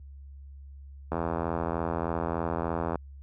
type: click train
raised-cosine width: 1 ms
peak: -15 dBFS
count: 154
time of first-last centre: 1.12-2.957 s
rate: 83.3 Hz
effects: added 69 Hz sine -41 dBFS peak until 3.22 s + high-pass 60 Hz 12 dB/octave